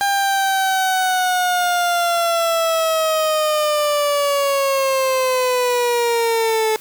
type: linear sweep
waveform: 30% pulse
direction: down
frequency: 802 to 433.9 Hz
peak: -13 dBFS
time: 0.01-6.76 s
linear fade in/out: 0 ms
effects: white hiss -40 dBFS RMS until 6.8 s